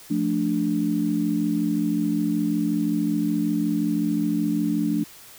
sine chord, D minor, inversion first, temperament equal, 174.61 / 220 / 293.7 Hz, F3 / A3 / D4, 0 / 0 / 0 cents, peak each -27 / -25 / -23 dBFS, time 0.1-5.04 s, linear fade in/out 10 ms, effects white hiss -46 dBFS RMS until 5.38 s

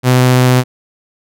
sawtooth tone with vibrato, 126.6 Hz, B2, 43 cents sharp, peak -3 dBFS, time 0.03-0.64 s, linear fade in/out 50 ms, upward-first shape triangle, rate 15 Hz, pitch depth 8 cents each way, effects none

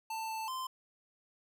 square tone with pitch steps, 889 / 884 / 1037 Hz, A5 / A5 / C6, +18 / +8 / -16 cents, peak -37 dBFS, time 0.1-0.67 s, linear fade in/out 5 ms, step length 190 ms, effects none

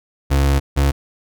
35% pulse tone pair in turn, 69.3 / 69.82 Hz, C#2 / C#2, 0 / +13 cents, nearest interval unison, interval 13 cents, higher second, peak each -11 dBFS, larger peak neither, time 0.3-0.6 / 0.76-0.92 s, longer first, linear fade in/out 20 ms, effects none

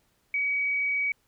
sine tone, 2267 Hz, C#7, 38 cents sharp, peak -24 dBFS, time 0.34-1.12 s, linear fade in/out 2 ms, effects pink hiss -69 dBFS RMS until 1.27 s

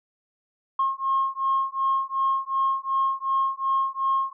sine beating tone pair, 1075 / 1077.7 Hz, C6 / C#6, +47 / -49 cents, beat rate 2.7 Hz, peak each -24 dBFS, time 0.79-4.33 s, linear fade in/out 5 ms, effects tanh soft clip ceiling -14 dBFS

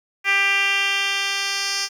10% pulse tone with band-pass filter sweep, 395.6 Hz, G4, 16 cents sharp, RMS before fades -21 dBFS, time 0.24-1.89 s, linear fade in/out 50 ms, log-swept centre 2300 to 4900 Hz, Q 2.9, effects 8-bit

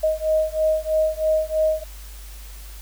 sine beating tone pair, 625 / 628.1 Hz, D#5 / D#5, +8 / +16 cents, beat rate 3.1 Hz, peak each -21 dBFS, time 0.03-1.84 s, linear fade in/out 10 ms, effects added 50 Hz sine -36 dBFS peak until 2.81 s + white hiss -45 dBFS RMS until 2.81 s

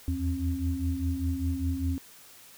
sine tone cluster, 79.3 / 84.3 / 268.1 Hz, D#2 / E2 / C4, +33 / +39 / +42 cents, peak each -31 dBFS, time 0.08-1.98 s, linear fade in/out 0 ms, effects white hiss -52 dBFS RMS until 2.57 s

